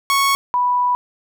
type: tone pair in turn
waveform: sawtooth / sine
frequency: 1106 / 985.3 Hz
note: C#6 / B5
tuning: -4 / -4 cents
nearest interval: major second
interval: 200 cents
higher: first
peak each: -10 / -14 dBFS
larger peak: first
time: 0.1-0.35 / 0.54-0.95 s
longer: second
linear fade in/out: 0 ms
effects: none